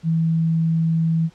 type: tone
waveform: sine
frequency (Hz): 163.2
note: E3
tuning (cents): -17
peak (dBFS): -16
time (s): 0.03-1.3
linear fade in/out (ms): 50
effects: pink hiss -54 dBFS RMS until 1.34 s + low-pass 6000 Hz 12 dB/octave